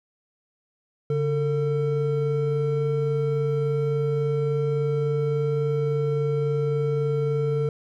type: tone pair together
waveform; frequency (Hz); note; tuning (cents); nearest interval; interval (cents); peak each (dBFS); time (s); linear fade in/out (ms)
triangle; 142.11 / 449.9; C#3 / A4; +43 / +39; octave + minor sixth; 1996; -22; 1.1-7.69; 2
effects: none